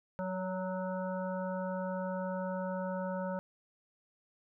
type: harmonic tone with a mistuned harmonic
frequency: 185 Hz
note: F#3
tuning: in tune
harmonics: 1 / 3 / 5 / 7 / 8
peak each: -37 / -37 / -42 / -48 / -48 dBFS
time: 0.19-3.39 s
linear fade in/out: 0 ms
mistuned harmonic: 3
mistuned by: +19 cents
effects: none